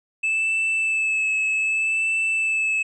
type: tone with vibrato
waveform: triangle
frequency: 2620 Hz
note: E7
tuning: 11 cents flat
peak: -18 dBFS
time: 0.23-2.83 s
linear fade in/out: 10 ms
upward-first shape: sine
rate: 0.64 Hz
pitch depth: 21 cents each way
effects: resampled to 22050 Hz